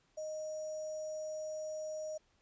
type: tone with sample-and-hold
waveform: sine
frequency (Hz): 620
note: D#5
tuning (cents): -6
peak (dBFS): -38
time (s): 0.17-2.18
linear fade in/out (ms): 10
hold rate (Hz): 6300
effects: pink hiss -73 dBFS RMS until 2.41 s + resampled to 16000 Hz